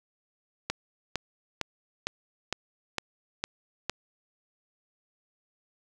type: click train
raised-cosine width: 0.2 ms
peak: -11 dBFS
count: 8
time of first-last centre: 0.7-3.896 s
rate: 2.19 Hz
effects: none

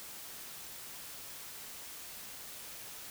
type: silence
effects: white hiss -47 dBFS RMS until 3.1 s

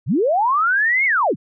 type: linear two-way sweep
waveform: sine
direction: up then down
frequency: 87.31 to 2217 to 87.31 Hz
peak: -14 dBFS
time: 0.06-1.36 s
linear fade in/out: 50 ms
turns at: 1.05 s
effects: none

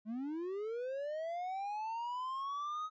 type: linear sweep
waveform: triangle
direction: up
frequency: 207.7 to 1269 Hz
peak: -35 dBFS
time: 0.05-2.9 s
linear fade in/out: 50 ms
effects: resampled to 16000 Hz

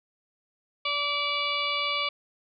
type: harmonic tone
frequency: 578 Hz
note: D5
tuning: 28 cents flat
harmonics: 1 / 2 / 4 / 5 / 6 / 7 / 8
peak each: -37 / -31 / -30 / -33 / -33 / -40 / -39 dBFS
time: 0.85-2.09 s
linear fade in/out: 5 ms
effects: none

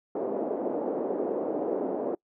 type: band-pass noise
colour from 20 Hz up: white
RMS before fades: -30 dBFS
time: 0.15-2.15 s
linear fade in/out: 5 ms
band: 270 to 580 Hz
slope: 24 dB/octave
effects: noise-tail reverb RT60 0.1 s tail -26 dB re dry

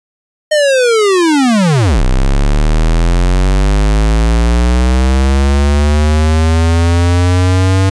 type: linear two-way sweep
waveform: square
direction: down then up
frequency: 619 to 31 to 96.3 Hz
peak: -8 dBFS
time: 0.51-7.9 s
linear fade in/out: 10 ms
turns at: 2.03 s
effects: resampled to 22050 Hz

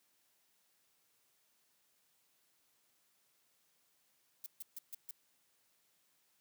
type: noise bursts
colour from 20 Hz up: violet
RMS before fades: -45 dBFS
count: 5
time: 4.44-5.11 s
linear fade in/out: 2 ms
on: 22 ms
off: 140 ms
effects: white hiss -75 dBFS RMS until 6.4 s + high-pass 100 Hz 12 dB/octave

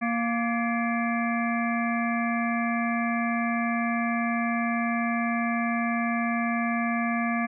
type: harmonic tone with a mistuned harmonic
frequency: 233.1 Hz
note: A#3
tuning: in tune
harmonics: 1 / 3 / 5 / 7 / 9 / 10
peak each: -26 / -31 / -33 / -34 / -36 / -36 dBFS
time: 0.01-7.47 s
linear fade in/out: 20 ms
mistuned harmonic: 7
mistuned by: +72 cents
effects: none

